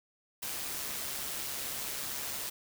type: noise with amplitude modulation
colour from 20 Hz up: white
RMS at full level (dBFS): -36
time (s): 0.42-2.5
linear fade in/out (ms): 10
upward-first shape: sine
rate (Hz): 138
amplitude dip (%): 35
effects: none